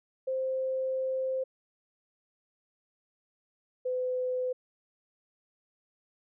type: tone pair in turn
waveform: sine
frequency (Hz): 523.3 / 506.1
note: C5 / B4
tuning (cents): 0 / +42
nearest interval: minor second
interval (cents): 58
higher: first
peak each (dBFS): -28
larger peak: neither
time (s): 0.27-1.44 / 3.85-4.53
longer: first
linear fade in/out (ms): 10
effects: none